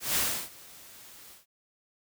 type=noise with ADSR envelope; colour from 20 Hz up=white; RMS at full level=-26 dBFS; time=0-1.46 s; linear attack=160 ms; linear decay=330 ms; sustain=-24 dB; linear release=150 ms; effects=none